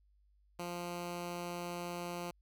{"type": "tone", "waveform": "10% pulse", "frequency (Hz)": 174.61, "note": "F3", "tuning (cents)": 0, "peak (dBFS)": -31, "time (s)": [0.59, 2.31], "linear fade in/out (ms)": 5, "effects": ["added 50 Hz sine -66 dBFS peak until 2.41 s"]}